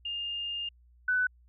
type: tone pair in turn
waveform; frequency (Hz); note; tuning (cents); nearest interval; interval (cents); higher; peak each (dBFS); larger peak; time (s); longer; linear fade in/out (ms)
sine; 2817 / 1497.9; F7 / F#6; +14 / +21; major seventh; 1093; first; -32 / -24; second; 0.05-0.69 / 1.08-1.27; first; 5
effects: added 60 Hz sine -57 dBFS peak until 1.48 s